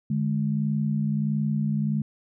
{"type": "tone pair together", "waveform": "sine", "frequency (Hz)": [148.49, 210], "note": ["D3", "G#3"], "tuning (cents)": [19, 19], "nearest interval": "tritone", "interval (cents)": 600, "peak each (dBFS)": -25, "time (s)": [0.1, 2.02], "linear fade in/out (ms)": 5, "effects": []}